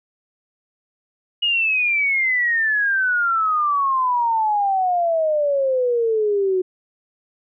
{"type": "exponential sweep", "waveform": "sine", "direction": "down", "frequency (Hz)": [2894, 364.9], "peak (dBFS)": -16, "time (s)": [1.42, 6.62], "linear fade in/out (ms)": 10, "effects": []}